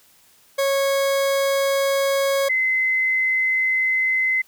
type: tone pair in turn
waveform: 40% pulse / sine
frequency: 550 / 2051 Hz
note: C#5 / C7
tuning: -14 / -35 cents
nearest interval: octave + major seventh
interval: 2279 cents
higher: second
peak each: -17 dBFS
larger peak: neither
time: 0.58-2.49 / 2.49-4.42 s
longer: second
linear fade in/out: 10 ms
effects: white hiss -55 dBFS RMS until 4.47 s